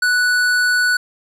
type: tone with hard clipping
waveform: triangle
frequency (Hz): 1480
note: F#6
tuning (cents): 0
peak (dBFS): -15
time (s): 0.02-0.97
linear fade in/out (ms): 5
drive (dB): 16
effects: none